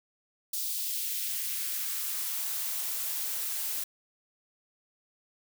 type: noise with high-pass filter sweep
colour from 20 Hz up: blue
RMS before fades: -33 dBFS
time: 0.53-3.84 s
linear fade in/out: 5 ms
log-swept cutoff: 4300 to 240 Hz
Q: 1.2
effects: none